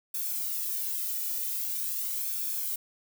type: noise with flanger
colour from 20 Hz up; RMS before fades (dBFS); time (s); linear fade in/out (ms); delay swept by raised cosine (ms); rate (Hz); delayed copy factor
violet; -32; 0.14-2.76; 5; 1 to 1.86; 0.44; -0.6
effects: none

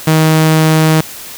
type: tone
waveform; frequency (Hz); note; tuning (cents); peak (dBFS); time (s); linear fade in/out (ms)
sawtooth; 157.9; D#3; +26; -3; 0.07-1.01; 5
effects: white hiss -29 dBFS RMS until 1.37 s

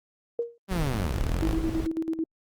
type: tone with exponential decay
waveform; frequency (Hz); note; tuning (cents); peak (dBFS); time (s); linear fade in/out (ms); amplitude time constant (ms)
sine; 469.8; A#4; +13; -21; 0.39-0.58; 2; 41
type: linear two-way sweep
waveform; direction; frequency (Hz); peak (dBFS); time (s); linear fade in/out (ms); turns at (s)
sawtooth; down then up; 198.8 to 33.27 to 57.3; -23; 0.68-1.57; 50; 1.21
type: noise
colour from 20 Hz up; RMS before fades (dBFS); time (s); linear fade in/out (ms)
brown; -31; 0.71-1.87; 5
type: tone with tremolo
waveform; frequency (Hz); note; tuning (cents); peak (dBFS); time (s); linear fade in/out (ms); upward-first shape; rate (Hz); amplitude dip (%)
sine; 323.7; E4; -31; -24; 1.42-2.24; 5; square; 9.1; 70
effects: Opus 32 kbps

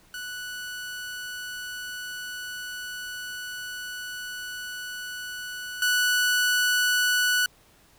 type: tone with level steps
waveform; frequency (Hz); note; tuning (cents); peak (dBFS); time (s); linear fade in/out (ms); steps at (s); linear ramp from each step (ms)
sawtooth; 1480; F#6; 0; -30 / -17; 0.14-7.46; 2; 5.82; 2
effects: pink hiss -58 dBFS RMS until 7.98 s

